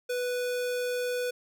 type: tone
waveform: square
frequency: 493.9 Hz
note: B4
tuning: in tune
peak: -29 dBFS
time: 0.09-1.31 s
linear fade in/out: 10 ms
effects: none